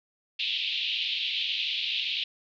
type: band-pass noise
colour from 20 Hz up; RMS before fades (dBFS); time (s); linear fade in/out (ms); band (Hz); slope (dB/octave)
white; -30; 0.39-2.24; 5; 2600 to 3800; 48
effects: none